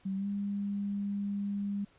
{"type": "tone with pitch glide", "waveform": "sine", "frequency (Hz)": [192.7, 201.5], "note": ["G3", "G3"], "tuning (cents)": [-29, 48], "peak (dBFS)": -31, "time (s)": [0.05, 1.85], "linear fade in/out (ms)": 10, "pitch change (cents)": 77, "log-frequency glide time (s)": [0.16, 0.27], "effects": ["pink hiss -64 dBFS RMS until 1.98 s", "resampled to 8000 Hz"]}